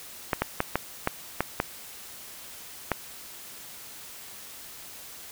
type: clicks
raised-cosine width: 0.5 ms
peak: -8 dBFS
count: 8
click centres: 0.332 / 0.42 / 0.604 / 0.756 / 1.074 / 1.406 / 1.601 / 2.917 s
effects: white hiss -44 dBFS RMS until 5.31 s